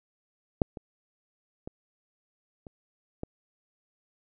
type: clicks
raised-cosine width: 2 ms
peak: -8 / -25 / -24 / -30 / -20 dBFS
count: 5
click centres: 0.618 / 0.772 / 1.675 / 2.668 / 3.234 s
effects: none